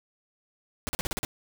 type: noise bursts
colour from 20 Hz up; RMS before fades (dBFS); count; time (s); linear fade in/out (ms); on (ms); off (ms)
pink; -31; 7; 0.87-1.25; 0; 20; 40
effects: none